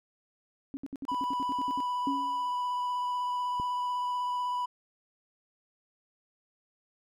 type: tone bursts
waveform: sine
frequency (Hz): 273.8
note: C#4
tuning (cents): -21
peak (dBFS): -34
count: 12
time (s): 0.74-1.804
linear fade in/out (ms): 0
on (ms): 30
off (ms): 64
type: tone with vibrato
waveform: triangle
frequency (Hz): 987.8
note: B5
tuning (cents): 0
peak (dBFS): -27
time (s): 1.08-4.66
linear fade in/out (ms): 10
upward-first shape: square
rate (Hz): 16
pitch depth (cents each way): 9
type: tone with exponential decay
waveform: sine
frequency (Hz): 277.2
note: C#4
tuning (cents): 0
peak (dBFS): -26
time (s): 2.07-2.52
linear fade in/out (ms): 2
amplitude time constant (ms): 97
type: click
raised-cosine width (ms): 3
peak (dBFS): -26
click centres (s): 3.599
effects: none